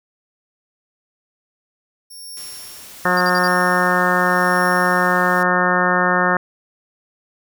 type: tone with tremolo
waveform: 15% pulse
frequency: 5500 Hz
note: F8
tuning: 27 cents flat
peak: -25 dBFS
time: 2.1-5.43 s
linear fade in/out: 10 ms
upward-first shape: triangle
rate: 0.88 Hz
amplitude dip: 100%
type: noise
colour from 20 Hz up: white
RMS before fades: -39 dBFS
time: 2.37-5.43 s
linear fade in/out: 0 ms
type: harmonic tone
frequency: 180 Hz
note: F#3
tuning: 47 cents flat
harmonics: 1 / 2 / 3 / 4 / 5 / 6 / 7 / 8 / 9 / 10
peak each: -23 / -25 / -23 / -24 / -25 / -22 / -22 / -23 / -24 / -21 dBFS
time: 3.05-6.37 s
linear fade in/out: 2 ms
type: tone bursts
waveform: triangle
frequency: 4746 Hz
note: D8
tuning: 17 cents sharp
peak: -24 dBFS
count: 4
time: 3.17-3.475 s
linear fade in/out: 2 ms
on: 38 ms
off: 51 ms
effects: none